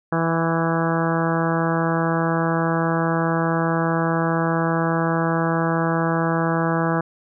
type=harmonic tone with a mistuned harmonic; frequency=164.81 Hz; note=E3; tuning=in tune; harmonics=1 / 2 / 3 / 4 / 5 / 6 / 7 / 8 / 9 / 10; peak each=-22 / -25 / -27 / -28 / -29 / -30 / -30 / -31 / -32 / -32 dBFS; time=0.12-7.01 s; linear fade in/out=5 ms; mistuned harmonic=6; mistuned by=+20 cents; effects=none